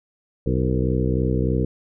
harmonic tone with a mistuned harmonic, 63.3 Hz, B1, 43 cents sharp, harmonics 1 / 2 / 3 / 4 / 5 / 6 / 7 / 8, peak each -24 / -23 / -26 / -29 / -28 / -30 / -28 / -34 dBFS, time 0.46-1.65 s, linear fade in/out 5 ms, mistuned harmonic 7, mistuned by +45 cents, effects none

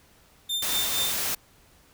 40% pulse tone with tremolo, 3594 Hz, A7, 36 cents sharp, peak -23 dBFS, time 0.49-1.13 s, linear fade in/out 10 ms, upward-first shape triangle, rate 4.3 Hz, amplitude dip 85%
white noise, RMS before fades -28 dBFS, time 0.62-1.35 s, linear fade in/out 5 ms
effects pink hiss -58 dBFS RMS until 1.93 s

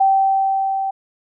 sine tone with level ramp, 776 Hz, G5, 18 cents flat, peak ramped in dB -10 to -19 dBFS, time 0-0.91 s, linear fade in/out 10 ms, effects none

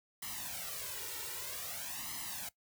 white noise with flanger, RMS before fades -42 dBFS, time 0.22-2.49 s, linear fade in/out 5 ms, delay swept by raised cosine 0.98 to 2.18 ms, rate 0.52 Hz, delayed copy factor +0.95, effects noise-tail reverb RT60 0.1 s tail -19 dB re dry + high-pass 60 Hz 12 dB/octave

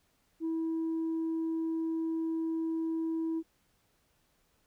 sine tone, 325.2 Hz, E4, 23 cents flat, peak -28 dBFS, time 0.4-3.43 s, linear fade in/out 50 ms, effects tanh soft clip ceiling -28 dBFS + pink hiss -72 dBFS RMS until 4.66 s

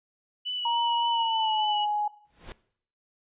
sine tone with vibrato, 2960 Hz, F#7, in tune, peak -29 dBFS, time 0.45-1.86 s, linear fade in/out 20 ms, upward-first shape sine, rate 3.5 Hz, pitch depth 19 cents each way
sine tone with pitch glide, 938 to 835.7 Hz, A#5 to G#5, +11 to +11 cents, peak -24 dBFS, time 0.65-2.08 s, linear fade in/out 5 ms, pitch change -200 cents, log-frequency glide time 1.09-1.75 s
pink noise with exponential growth, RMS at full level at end -38 dBFS, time 2.25-2.52 s, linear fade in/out 0 ms, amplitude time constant 57 ms
effects noise-tail reverb RT60 0.6 s tail -19 dB re dry + resampled to 8000 Hz

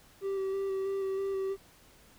triangle tone with vibrato, 388.3 Hz, G4, 16 cents flat, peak -28 dBFS, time 0.21-1.57 s, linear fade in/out 50 ms, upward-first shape square, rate 3.1 Hz, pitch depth 14 cents each way, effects pink hiss -59 dBFS RMS until 2.18 s

